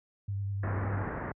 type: tone with vibrato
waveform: sine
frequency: 99.4 Hz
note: G2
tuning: 25 cents sharp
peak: -30 dBFS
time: 0.28-1.05 s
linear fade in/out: 5 ms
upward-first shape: sine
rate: 10 Hz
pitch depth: 23 cents each way
type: low-pass noise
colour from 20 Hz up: pink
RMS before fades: -35 dBFS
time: 0.63-1.32 s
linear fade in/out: 5 ms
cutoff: 1900 Hz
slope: 48 dB/octave
effects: high-pass 60 Hz 12 dB/octave